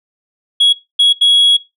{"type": "tone bursts at uneven times", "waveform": "sine", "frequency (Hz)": 3331, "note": "G#7", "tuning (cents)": 4, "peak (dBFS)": -4, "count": 3, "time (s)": [[0.6, 0.73], [0.99, 1.13], [1.21, 1.57]], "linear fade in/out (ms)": 10, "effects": ["noise-tail reverb RT60 0.2 s tail -18 dB re dry", "tanh soft clip ceiling -5 dBFS"]}